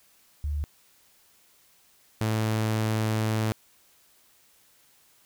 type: tone pair in turn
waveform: sine / sawtooth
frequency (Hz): 73.42 / 109.63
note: D2 / A2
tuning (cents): 0 / -6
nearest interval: perfect fifth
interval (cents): 694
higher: second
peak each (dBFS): -26 / -20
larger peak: second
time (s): 0.44-0.64 / 2.21-3.52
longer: second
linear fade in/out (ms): 0
effects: white hiss -61 dBFS RMS until 5.25 s